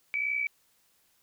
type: tone pair together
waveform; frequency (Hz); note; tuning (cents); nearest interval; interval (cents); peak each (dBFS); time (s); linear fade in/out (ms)
sine; 2287 / 2349; D7 / D7; -47 / 0; unison; 47; -28 / -34; 0.14-0.47; 0
effects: white hiss -68 dBFS RMS until 1.22 s